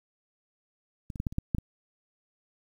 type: clicks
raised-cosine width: 5 ms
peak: -25 / -25 / -18 / -16 / -28 / -15 / -13 / -20 dBFS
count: 8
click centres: 1.102 / 1.158 / 1.201 / 1.268 / 1.325 / 1.384 / 1.548 / 1.584 s
effects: 9-bit